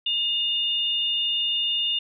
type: tone pair together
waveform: sine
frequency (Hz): 2847 / 3587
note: F7 / A7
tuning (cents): +33 / +33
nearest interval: major third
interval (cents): 400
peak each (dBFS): -23 / -27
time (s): 0.06-1.99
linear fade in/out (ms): 5
effects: none